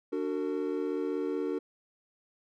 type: chord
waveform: triangle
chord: D augmented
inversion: none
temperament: equal with one note detuned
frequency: 293.7 / 370 / 455 Hz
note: D4 / F#4 / A#4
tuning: 0 / 0 / -42 cents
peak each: -32 dBFS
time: 0.12-1.59 s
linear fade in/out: 10 ms
effects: none